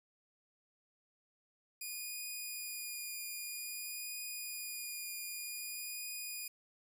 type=tone with vibrato; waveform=5% pulse; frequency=2448 Hz; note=D#7; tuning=29 cents flat; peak=-32 dBFS; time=1.81-6.48 s; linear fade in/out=5 ms; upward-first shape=triangle; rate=0.52 Hz; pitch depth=15 cents each way; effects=none